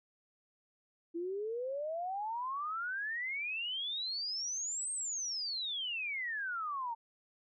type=exponential two-way sweep; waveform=sine; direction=up then down; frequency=329.6 to 8510 to 898 Hz; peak=-35 dBFS; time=1.14-6.95 s; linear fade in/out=20 ms; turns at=4.92 s; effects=none

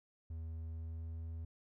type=tone with pitch glide; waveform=triangle; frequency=81 to 81.8 Hz; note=E2 to E2; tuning=-30 to -13 cents; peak=-39 dBFS; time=0.3-1.45 s; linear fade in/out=5 ms; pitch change=+17 cents; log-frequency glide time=0.66-1.22 s; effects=none

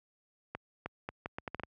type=accelerating click train; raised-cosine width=0.5 ms; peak=-22 dBFS; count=9; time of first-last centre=0.55-1.635 s; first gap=310 ms; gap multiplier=0.74; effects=high-pass 60 Hz 12 dB/octave

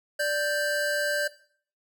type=tone pair together; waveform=square; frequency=587.3 / 1568 Hz; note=D5 / G6; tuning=0 / 0 cents; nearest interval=octave + perfect fourth; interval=1700 cents; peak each=-28 dBFS; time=0.19-1.28 s; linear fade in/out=10 ms; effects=noise-tail reverb RT60 0.5 s tail -17 dB re dry

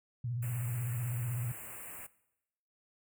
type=tone with vibrato; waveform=sine; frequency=120 Hz; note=B2; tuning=49 cents flat; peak=-33 dBFS; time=0.24-1.52 s; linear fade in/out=5 ms; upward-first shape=sine; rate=16 Hz; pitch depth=100 cents each way
type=band-stop noise; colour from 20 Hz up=white; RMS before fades=-46 dBFS; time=0.42-2.07 s; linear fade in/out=10 ms; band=2800 to 7400 Hz; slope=96 dB/octave
effects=noise-tail reverb RT60 0.9 s tail -20 dB re dry

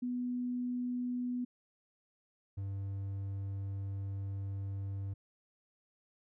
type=tone pair in turn; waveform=sine / triangle; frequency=246.9 / 98.25 Hz; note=B3 / G2; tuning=0 / +4 cents; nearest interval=octave + major third; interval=1596 cents; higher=first; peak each=-33 / -34 dBFS; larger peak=first; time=0.02-1.45 / 2.57-5.14 s; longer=second; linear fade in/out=10 ms; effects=none

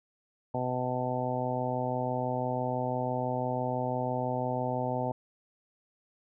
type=harmonic tone; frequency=126 Hz; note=B2; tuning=35 cents sharp; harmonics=1 / 2 / 3 / 4 / 5 / 6 / 7; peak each=-35 / -36 / -41 / -36 / -35 / -37 / -36 dBFS; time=0.54-5.12 s; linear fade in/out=5 ms; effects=none

